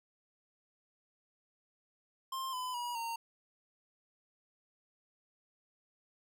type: tone with pitch steps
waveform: square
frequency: 1055 / 1008.5 / 964.1 / 921.6 Hz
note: C6 / B5 / B5 / A#5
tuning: +14 / +36 / -42 / -20 cents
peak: -37 dBFS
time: 2.32-3.16 s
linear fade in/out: 5 ms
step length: 210 ms
effects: none